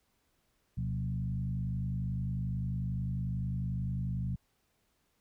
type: tone with frequency modulation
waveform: sine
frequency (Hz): 124.6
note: B2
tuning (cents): +16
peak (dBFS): -31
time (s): 0.77-4.36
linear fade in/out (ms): 10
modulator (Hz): 51.2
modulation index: 1.1
effects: pink hiss -75 dBFS RMS until 5.2 s